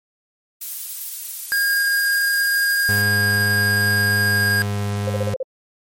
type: noise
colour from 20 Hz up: violet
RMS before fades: -27 dBFS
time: 0.61-3.02 s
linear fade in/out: 5 ms
type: tone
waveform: square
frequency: 1623 Hz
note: G#6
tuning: 40 cents flat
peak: -17 dBFS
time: 1.52-4.62 s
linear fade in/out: 0 ms
type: tone with pitch glide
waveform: 35% pulse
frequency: 102.6 to 101.95 Hz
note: G#2 to G#2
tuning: -21 to -32 cents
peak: -19 dBFS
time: 2.89-5.34 s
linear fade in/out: 0 ms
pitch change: -11 cents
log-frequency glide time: 4.12-4.58 s
type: tone bursts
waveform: sine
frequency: 523.3 Hz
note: C5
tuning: in tune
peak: -20 dBFS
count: 6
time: 5.07-5.43 s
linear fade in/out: 5 ms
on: 30 ms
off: 36 ms
effects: MP3 64 kbps